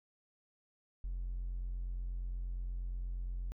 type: tone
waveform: triangle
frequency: 44.24 Hz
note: F1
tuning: 23 cents sharp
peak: -33 dBFS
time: 1.04-3.52 s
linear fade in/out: 0 ms
effects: tanh soft clip ceiling -32 dBFS